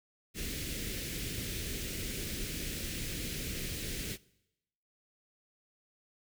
pink band-stop noise, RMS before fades -38 dBFS, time 0.34-4.18 s, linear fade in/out 50 ms, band 450 to 1900 Hz, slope 24 dB/octave, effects noise-tail reverb RT60 0.9 s tail -22 dB re dry

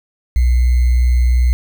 sine tone with sample-and-hold, 61.4 Hz, B1, 9 cents flat, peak -9 dBFS, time 0.36-1.53 s, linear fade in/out 0 ms, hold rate 2100 Hz, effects none

